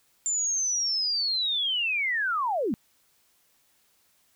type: linear sweep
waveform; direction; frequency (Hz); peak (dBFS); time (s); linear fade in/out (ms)
sine; down; 7220 to 188.4; -24; 0.26-2.74; 0
effects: white hiss -66 dBFS RMS until 4.35 s

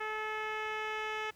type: tone with low-pass filter sweep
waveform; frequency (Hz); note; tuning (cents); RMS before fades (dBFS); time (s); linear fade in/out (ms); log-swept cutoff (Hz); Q
10% pulse; 431.9; A4; -32; -37; 0-1.31; 10; 2100 to 3200; 1.2
effects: pink hiss -64 dBFS RMS until 1.35 s

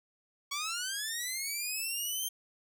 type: linear sweep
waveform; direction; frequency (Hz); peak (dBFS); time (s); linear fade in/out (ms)
10% pulse; up; 1108.7 to 3181; -25; 0.51-2.29; 10
effects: none

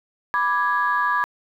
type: chord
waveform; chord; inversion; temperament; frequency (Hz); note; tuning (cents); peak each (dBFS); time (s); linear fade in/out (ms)
sine; G# diminished; first; equal; 987.8 / 1174.7 / 1661.2; B5 / D6 / G#6; 0 / 0 / 0; -22; 0.34-1.24; 0
effects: tanh soft clip ceiling -10 dBFS + 9-bit

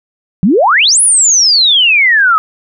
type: exponential two-way sweep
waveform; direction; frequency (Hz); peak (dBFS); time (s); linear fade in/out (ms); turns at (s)
sine; up then down; 164.81 to 10548 to 1247; -5; 0.43-2.38; 0; 1.01
effects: none

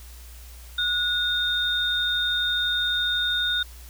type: tone pair together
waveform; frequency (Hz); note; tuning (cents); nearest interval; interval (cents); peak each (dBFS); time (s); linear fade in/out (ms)
sine; 1455 / 3666; F#6 / A#7; -29 / -30; octave + major third; 1599; -26 / -23; 0.78-3.63; 5
effects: added 60 Hz sine -41 dBFS peak until 3.89 s + white hiss -49 dBFS RMS until 3.89 s

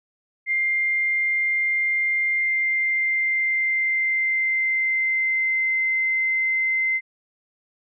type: tone with pitch glide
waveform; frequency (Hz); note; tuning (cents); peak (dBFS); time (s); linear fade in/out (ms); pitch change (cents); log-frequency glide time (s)
sine; 2100 to 2072; C7 to C7; +6 to -17; -19; 0.46-7.01; 50; -23; 2.33-5.8
effects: none

